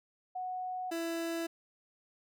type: tone pair in turn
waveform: sine / 30% pulse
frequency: 737 / 332.7 Hz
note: F#5 / E4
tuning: -7 / +16 cents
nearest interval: octave + major second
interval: 1377 cents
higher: first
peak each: -35 / -31 dBFS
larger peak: second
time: 0.35-0.91 / 0.91-1.47 s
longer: neither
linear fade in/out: 10 ms
effects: none